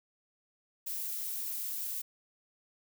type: noise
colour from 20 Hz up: violet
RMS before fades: -37 dBFS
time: 0.86-2.02 s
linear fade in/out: 10 ms
effects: none